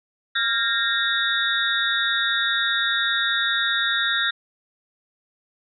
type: tone cluster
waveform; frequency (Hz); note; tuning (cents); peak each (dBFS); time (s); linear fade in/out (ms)
sine; 1387 / 1612 / 1850 / 3558 / 3788; F6 / G6 / A#6 / A7 / A#7; -12 / +48 / -14 / +19 / +27; -26; 0.35-4.31; 10
effects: none